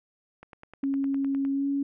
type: click train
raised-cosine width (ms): 0.5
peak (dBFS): -30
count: 11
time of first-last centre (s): 0.43-1.45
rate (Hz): 9.8
type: tone with pitch glide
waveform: sine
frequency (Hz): 274.5 to 279.3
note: C#4 to C#4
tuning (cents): -17 to +13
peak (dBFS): -24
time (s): 0.83-1.83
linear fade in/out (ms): 5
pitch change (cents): +30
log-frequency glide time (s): 1.52-1.67
effects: none